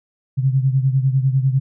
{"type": "beating tone pair", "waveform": "sine", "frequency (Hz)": [131.1, 141.1], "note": ["C3", "C#3"], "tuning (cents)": [4, 31], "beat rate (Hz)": 10, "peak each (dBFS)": [-15, -20], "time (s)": [0.37, 1.6], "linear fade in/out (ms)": 20, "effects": []}